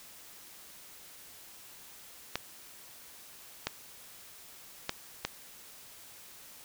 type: clicks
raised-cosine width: 0.2 ms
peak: -13 dBFS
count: 4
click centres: 2.356 / 3.67 / 4.894 / 5.25 s
effects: white hiss -52 dBFS RMS until 6.64 s